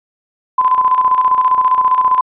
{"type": "tone with tremolo", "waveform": "sine", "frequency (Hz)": 1018, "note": "C6", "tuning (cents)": -48, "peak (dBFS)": -7, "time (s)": [0.58, 2.21], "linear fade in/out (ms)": 5, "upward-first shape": "square", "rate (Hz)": 15, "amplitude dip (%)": 55, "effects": ["resampled to 8000 Hz"]}